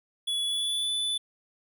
square tone with pitch glide, 3400 to 3486 Hz, G#7 to A7, +40 to -17 cents, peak -27 dBFS, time 0.27-1.18 s, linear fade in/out 10 ms, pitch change +43 cents, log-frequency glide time 0.44-0.91 s, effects none

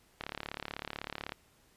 click train, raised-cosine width 0.3 ms, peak -21 dBFS, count 41, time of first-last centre 0.21-1.321 s, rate 36 Hz, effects pink hiss -66 dBFS RMS until 1.76 s + resampled to 32000 Hz

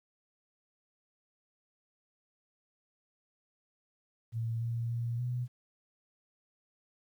sine tone with pitch steps, 114.4 / 116.6 / 117.8 / 123.3 Hz, A#2 / A#2 / A#2 / B2, -32 / +1 / +19 / -2 cents, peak -31 dBFS, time 4.32-5.48 s, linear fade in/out 50 ms, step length 290 ms, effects 11-bit

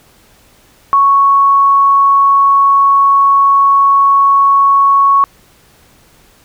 sine tone, 1108.7 Hz, C#6, in tune, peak -5 dBFS, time 0.93-5.24 s, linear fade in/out 0 ms, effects pink hiss -47 dBFS RMS until 6.44 s

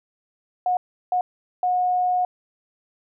sine tone bursts at uneven times, 726 Hz, F#5, 33 cents flat, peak -18 dBFS, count 3, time 0.66-0.77 / 1.12-1.21 / 1.63-2.25 s, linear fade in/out 2 ms, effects none

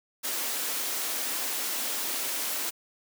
white high-pass noise, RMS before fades -31 dBFS, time 0.23-2.71 s, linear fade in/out 20 ms, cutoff 220 Hz, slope 48 dB/octave, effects none

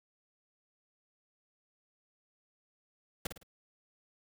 pink noise with echo, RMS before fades -33 dBFS, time 3.25-3.27 s, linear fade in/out 5 ms, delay 54 ms, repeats 3, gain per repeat -8 dB, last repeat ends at 3.432 s, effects none

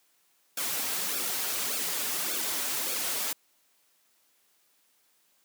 white noise with flanger, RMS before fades -31 dBFS, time 0.57-3.33 s, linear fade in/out 5 ms, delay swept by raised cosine 0.99 to 5.99 ms, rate 1.7 Hz, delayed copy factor -0.8, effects white hiss -68 dBFS RMS until 5.44 s + high-pass 200 Hz 12 dB/octave

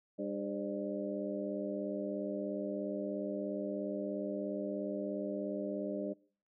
harmonic tone with a mistuned harmonic, 100 Hz, G2, 35 cents sharp, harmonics 2 / 3 / 4 / 5 / 6, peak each -41 / -40 / -43 / -44 / -40 dBFS, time 0.18-6.14 s, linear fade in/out 20 ms, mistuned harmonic 5, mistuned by +78 cents, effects noise-tail reverb RT60 0.5 s tail -24 dB re dry

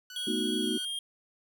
15% pulse tone with vibrato, 1480 Hz, F#6, in tune, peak -37 dBFS, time 0.1-0.85 s, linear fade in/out 2 ms, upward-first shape square, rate 2.9 Hz, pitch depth 8 cents each way
square tone with pitch glide, 3296 to 3221 Hz, G#7 to G7, -14 to +46 cents, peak -33 dBFS, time 0.16-0.99 s, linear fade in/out 2 ms, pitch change -40 cents, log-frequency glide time 0.63-0.7 s
sine chord, B dominant seventh, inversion third, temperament equal, 220 / 246.9 / 311.1 / 370 Hz, A3 / B3 / D#4 / F#4, 0 / 0 / 0 / 0 cents, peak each -34 dBFS, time 0.27-0.78 s, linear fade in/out 5 ms
effects none

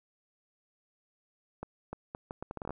accelerating click train, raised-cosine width 1 ms, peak -24 dBFS, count 12, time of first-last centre 1.63-2.706 s, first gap 300 ms, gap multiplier 0.73, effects none

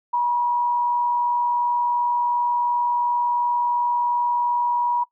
sine tone with frequency modulation, 964 Hz, B5, 42 cents flat, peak -18 dBFS, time 0.13-5.04 s, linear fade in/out 10 ms, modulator 82.8 Hz, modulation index 0.25, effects noise-tail reverb RT60 0.1 s tail -20 dB re dry

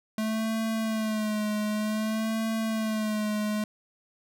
square tone with vibrato, 217 Hz, A3, 24 cents flat, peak -27 dBFS, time 0.18-3.64 s, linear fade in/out 2 ms, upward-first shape sine, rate 0.54 Hz, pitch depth 47 cents each way, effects none

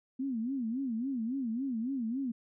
sine tone with vibrato, 246.9 Hz, B3, in tune, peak -31 dBFS, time 0.19-2.32 s, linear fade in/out 10 ms, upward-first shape sine, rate 3.6 Hz, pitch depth 200 cents each way, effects none

